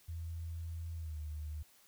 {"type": "tone with pitch glide", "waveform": "sine", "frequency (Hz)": [82.9, 76.02], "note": ["E2", "D#2"], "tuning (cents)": [10, -40], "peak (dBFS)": -39, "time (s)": [0.08, 1.63], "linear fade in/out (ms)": 10, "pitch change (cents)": -150, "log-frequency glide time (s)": [0.96, 1.17], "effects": ["white hiss -65 dBFS RMS until 1.87 s"]}